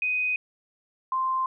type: tone pair in turn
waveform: sine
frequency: 2500 / 1044.8 Hz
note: D#7 / C6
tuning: +8 / -3 cents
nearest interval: octave + minor third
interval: 1511 cents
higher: first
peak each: -23 dBFS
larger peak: neither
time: 0.02-0.36 / 1.12-1.46 s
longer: neither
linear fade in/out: 2 ms
effects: none

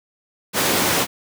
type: high-pass noise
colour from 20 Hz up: pink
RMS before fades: -19 dBFS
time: 0.53-1.07 s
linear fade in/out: 50 ms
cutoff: 200 Hz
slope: 12 dB/octave
effects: none

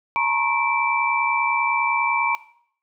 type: tone cluster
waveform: sine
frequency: 877 / 947 / 1082 / 2330 Hz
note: A5 / A#5 / C#6 / D7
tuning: -6 / +27 / -42 / -14 cents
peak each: -29 / -21 / -25 / -23 dBFS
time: 0.16-2.35 s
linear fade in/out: 0 ms
effects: noise-tail reverb RT60 0.6 s tail -17 dB re dry

